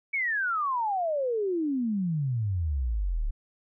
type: exponential sweep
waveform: sine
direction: down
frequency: 2287 to 33.75 Hz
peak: -25 dBFS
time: 0.13-3.31 s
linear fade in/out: 10 ms
effects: none